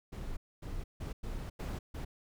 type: noise bursts at uneven times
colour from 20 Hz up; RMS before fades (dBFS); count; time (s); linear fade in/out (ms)
brown; -39; 6; 0.12-0.37 / 0.62-0.84 / 1-1.13 / 1.23-1.5 / 1.59-1.79 / 1.94-2.05; 10
effects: none